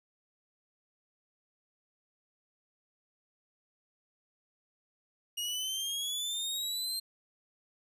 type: exponential sweep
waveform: sawtooth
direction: up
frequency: 2857 to 4186 Hz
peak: -30 dBFS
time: 5.37-7 s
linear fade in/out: 10 ms
effects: resampled to 32000 Hz